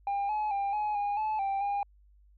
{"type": "tone with pitch steps", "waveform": "sine", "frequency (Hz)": [801, 850, 797, 843, 816, 863, 786, 808], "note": ["G5", "G#5", "G5", "G#5", "G#5", "A5", "G5", "G#5"], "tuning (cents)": [37, 40, 28, 26, -31, -34, 4, -48], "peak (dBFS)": -25, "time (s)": [0.07, 1.83], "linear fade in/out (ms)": 2, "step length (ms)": 220, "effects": ["tanh soft clip ceiling -27 dBFS", "added 50 Hz sine -57 dBFS peak until 2.37 s"]}